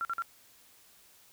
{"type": "tone bursts", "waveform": "sine", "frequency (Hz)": 1367, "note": "F6", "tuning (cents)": -37, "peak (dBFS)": -30, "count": 3, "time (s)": [0.01, 0.221], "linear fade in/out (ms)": 0, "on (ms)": 39, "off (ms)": 47, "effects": ["white hiss -60 dBFS RMS until 1.32 s"]}